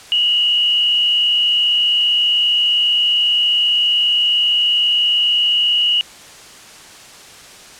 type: tone with frequency modulation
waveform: sine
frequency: 2900 Hz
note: F#7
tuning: 35 cents flat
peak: -12 dBFS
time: 0.12-6.01 s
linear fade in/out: 0 ms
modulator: 67.5 Hz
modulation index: 0.97
effects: white hiss -39 dBFS RMS until 7.79 s + low-pass 8000 Hz 12 dB/octave